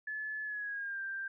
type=tone with pitch glide; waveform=sine; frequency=1723 to 1580 Hz; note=A6 to G6; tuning=-37 to +13 cents; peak=-36 dBFS; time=0.07-1.28 s; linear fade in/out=5 ms; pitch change=-150 cents; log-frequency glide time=0.43-1.01 s; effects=none